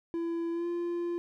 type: tone with pitch glide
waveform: triangle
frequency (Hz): 335.9 to 345.5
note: E4 to F4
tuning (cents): +33 to -19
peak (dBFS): -28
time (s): 0.14-1.18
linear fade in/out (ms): 0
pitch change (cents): +48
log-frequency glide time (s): 0.52-0.67
effects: none